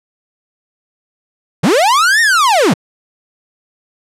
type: linear two-way sweep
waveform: 45% pulse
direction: up then down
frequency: 122 to 1877 to 122 Hz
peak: -8 dBFS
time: 1.63-2.74 s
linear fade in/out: 10 ms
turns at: 2.21 s
effects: low-pass 10000 Hz 12 dB/octave